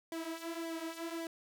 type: tone with flanger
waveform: sawtooth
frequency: 329.8 Hz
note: E4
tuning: 1 cent sharp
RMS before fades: -41 dBFS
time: 0.12-1.27 s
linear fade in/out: 2 ms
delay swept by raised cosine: 0.73 to 6.03 ms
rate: 1.8 Hz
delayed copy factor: -0.7
effects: none